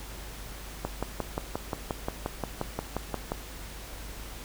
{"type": "click train", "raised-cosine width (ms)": 1, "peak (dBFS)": -15, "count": 15, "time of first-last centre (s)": [0.85, 3.319], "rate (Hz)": 5.67, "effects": ["added 50 Hz sine -42 dBFS peak until 4.44 s", "pink hiss -44 dBFS RMS until 4.44 s"]}